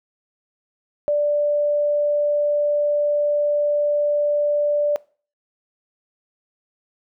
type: tone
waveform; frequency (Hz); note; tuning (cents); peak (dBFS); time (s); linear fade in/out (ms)
sine; 587.3; D5; 0; -16; 1.08-4.96; 0
effects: noise-tail reverb RT60 0.4 s tail -22 dB re dry